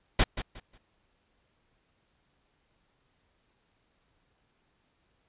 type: noise with echo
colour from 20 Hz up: pink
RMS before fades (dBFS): -21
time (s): 0.19-0.24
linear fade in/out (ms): 5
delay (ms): 180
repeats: 3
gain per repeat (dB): -12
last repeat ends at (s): 0.78
effects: pink hiss -72 dBFS RMS until 5.28 s + resampled to 8000 Hz